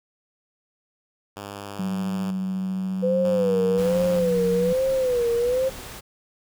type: tone with tremolo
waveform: 5% pulse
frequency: 100.9 Hz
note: G#2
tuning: 49 cents flat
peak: -23 dBFS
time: 1.36-4.31 s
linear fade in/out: 10 ms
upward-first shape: square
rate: 0.53 Hz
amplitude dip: 65%
type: tone with pitch glide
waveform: sine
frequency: 187.7 to 180.05 Hz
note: F#3 to F#3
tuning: +25 to -47 cents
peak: -24 dBFS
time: 1.79-4.73 s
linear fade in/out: 5 ms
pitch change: -72 cents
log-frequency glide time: 3.2-4.12 s
type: tone with vibrato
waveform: sine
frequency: 499 Hz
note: B4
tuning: 18 cents sharp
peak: -19 dBFS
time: 3.02-5.7 s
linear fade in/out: 20 ms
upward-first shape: sine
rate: 1.2 Hz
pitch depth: 110 cents each way
type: noise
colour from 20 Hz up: pink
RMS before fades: -38 dBFS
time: 3.77-6.01 s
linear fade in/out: 20 ms
effects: none